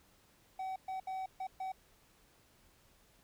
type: tone bursts at uneven times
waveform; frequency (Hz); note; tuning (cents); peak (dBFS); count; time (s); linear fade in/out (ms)
triangle; 758; F#5; +42; -35; 5; 0.59-0.76 / 0.88-1 / 1.07-1.26 / 1.4-1.47 / 1.6-1.72; 5
effects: pink hiss -67 dBFS RMS until 3.23 s